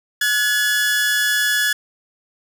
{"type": "tone pair together", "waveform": "sawtooth", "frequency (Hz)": [1458.5, 1700], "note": ["F#6", "G#6"], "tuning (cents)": [-25, 40], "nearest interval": "minor third", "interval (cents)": 265, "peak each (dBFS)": [-21, -13], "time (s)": [0.21, 1.73], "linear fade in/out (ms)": 5, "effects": []}